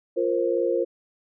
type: chord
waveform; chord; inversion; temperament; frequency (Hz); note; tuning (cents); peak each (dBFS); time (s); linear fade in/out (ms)
sine; F suspended fourth; none; equal with one note detuned; 349.2 / 466.2 / 529.6; F4 / Bb4 / C5; 0 / 0 / +21; -25; 0.16-0.85; 20
effects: none